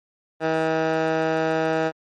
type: tone with band-pass filter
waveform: 15% pulse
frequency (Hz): 160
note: D#3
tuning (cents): +49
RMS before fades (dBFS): -22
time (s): 0.4-1.92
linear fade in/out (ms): 50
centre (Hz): 860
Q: 0.91
effects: MP3 48 kbps